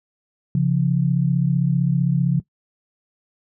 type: tone pair together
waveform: sine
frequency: 136.52 / 172 Hz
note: C#3 / F3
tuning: -26 / -26 cents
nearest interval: major third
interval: 400 cents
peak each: -18 / -19 dBFS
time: 0.55-2.4 s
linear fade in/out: 2 ms
effects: noise-tail reverb RT60 0.1 s tail -18 dB re dry